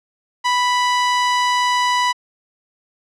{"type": "tone", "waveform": "sawtooth", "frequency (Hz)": 987.8, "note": "B5", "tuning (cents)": 0, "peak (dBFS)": -11, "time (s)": [0.44, 2.13], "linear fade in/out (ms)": 20, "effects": ["low-pass 6000 Hz 12 dB/octave"]}